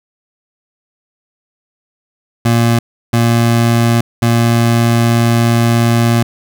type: tone bursts at uneven times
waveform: 25% pulse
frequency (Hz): 116.9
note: A#2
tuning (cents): +5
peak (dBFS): -5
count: 3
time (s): 2.45-2.79 / 3.13-4.01 / 4.22-6.23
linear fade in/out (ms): 5
effects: none